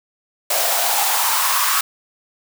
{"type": "noise with high-pass filter sweep", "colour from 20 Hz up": "white", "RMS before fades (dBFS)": -18, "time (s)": [0.5, 1.81], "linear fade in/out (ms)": 5, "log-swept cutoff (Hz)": [610, 1200], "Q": 5.4, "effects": []}